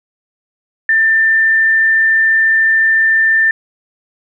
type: tone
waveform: sine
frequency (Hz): 1787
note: A6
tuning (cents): +26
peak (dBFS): -8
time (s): 0.89-3.51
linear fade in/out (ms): 2
effects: none